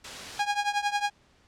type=noise; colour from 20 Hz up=white; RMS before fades=-38 dBFS; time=0.04-0.41 s; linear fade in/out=5 ms
type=tone with tremolo; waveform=sawtooth; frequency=820 Hz; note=G#5; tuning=22 cents flat; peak=-18 dBFS; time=0.39-1.1 s; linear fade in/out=5 ms; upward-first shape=triangle; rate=11 Hz; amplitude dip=90%
effects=pink hiss -62 dBFS RMS until 1.47 s + low-pass 6000 Hz 12 dB/octave